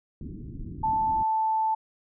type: low-pass noise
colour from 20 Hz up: pink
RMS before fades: -38 dBFS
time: 0.21-1.23 s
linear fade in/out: 2 ms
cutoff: 340 Hz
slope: 48 dB/octave
type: tone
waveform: sine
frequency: 880 Hz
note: A5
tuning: in tune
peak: -22 dBFS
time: 0.83-1.75 s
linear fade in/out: 10 ms
effects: none